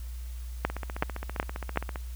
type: two click trains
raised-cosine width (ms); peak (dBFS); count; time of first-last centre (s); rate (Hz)
0.5; -9 / -20; 4 / 20; 0.65-1.774 / 0.7-1.958; 2.67 / 15.1
effects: added 60 Hz sine -35 dBFS peak until 2.15 s + white hiss -54 dBFS RMS until 2.15 s